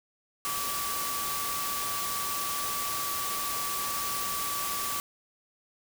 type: tone in noise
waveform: sine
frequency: 1151 Hz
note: D6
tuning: 35 cents flat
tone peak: -34 dBFS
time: 0.45-5 s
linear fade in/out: 0 ms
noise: white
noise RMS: -33 dBFS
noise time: 0.45-5 s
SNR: -4 dB
effects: none